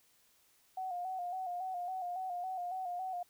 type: tone with vibrato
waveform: sine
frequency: 730 Hz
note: F#5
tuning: 24 cents flat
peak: -36 dBFS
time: 0.77-3.23 s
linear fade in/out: 5 ms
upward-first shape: square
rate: 3.6 Hz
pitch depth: 50 cents each way
effects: white hiss -69 dBFS RMS until 3.29 s